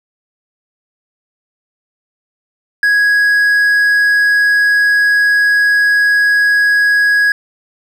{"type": "tone with hard clipping", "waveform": "triangle", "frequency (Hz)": 1661.2, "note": "G#6", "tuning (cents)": 0, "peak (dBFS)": -9, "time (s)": [2.83, 7.32], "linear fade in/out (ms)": 2, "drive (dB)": 6, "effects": []}